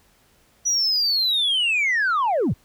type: linear sweep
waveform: sine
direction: down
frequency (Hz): 5910 to 62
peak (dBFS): -16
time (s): 0.65-2.54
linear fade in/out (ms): 20
effects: tanh soft clip ceiling -16 dBFS + pink hiss -59 dBFS RMS until 2.64 s